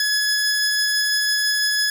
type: tone pair together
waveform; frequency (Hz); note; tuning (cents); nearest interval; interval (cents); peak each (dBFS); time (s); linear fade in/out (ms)
40% pulse; 1693 / 5073; G#6 / D#8; +33 / +33; octave + perfect fifth; 1900; -20; 0-1.9; 2
effects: none